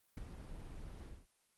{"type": "noise with ADSR envelope", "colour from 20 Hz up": "brown", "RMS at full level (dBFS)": -39, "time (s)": [0.17, 1.27], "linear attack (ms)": 5, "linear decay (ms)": 15, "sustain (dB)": -9, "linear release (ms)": 230, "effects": ["white hiss -75 dBFS RMS until 1.57 s", "Opus 24 kbps"]}